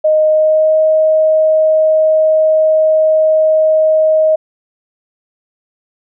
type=tone with pitch glide; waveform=sine; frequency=620 to 627.6 Hz; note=D#5 to D#5; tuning=-6 to +15 cents; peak=-7 dBFS; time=0.04-4.36 s; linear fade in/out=10 ms; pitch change=+21 cents; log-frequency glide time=0.29-0.77 s; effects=none